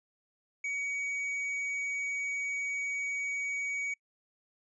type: tone with tanh clipping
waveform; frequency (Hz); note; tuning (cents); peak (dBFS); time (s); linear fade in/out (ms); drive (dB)
sine; 2256; C#7; +30; -33; 0.64-3.94; 5; 6
effects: noise-tail reverb RT60 0.1 s tail -25 dB re dry + resampled to 22050 Hz